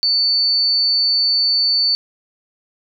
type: tone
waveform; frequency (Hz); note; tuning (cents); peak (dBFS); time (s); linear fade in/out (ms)
sine; 4500; C#8; +25; -13; 0.03-1.95; 0
effects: none